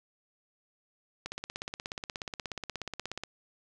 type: click train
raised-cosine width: 0.2 ms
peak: -19 dBFS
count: 34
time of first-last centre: 1.26-3.236 s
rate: 16.7 Hz
effects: none